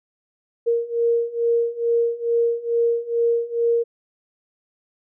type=beating tone pair; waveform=sine; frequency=466.2 / 468.5 Hz; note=A#4 / A#4; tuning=0 / +9 cents; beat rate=2.3 Hz; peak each=-22 / -20 dBFS; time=0.66-3.84 s; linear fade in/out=20 ms; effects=none